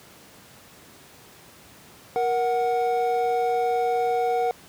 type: tone pair together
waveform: triangle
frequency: 470.9 / 740 Hz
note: A#4 / F#5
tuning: +18 / 0 cents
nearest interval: minor sixth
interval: 782 cents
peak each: -22 / -21 dBFS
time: 2.16-4.51 s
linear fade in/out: 0 ms
effects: pink hiss -49 dBFS RMS until 4.68 s + high-pass 100 Hz 12 dB/octave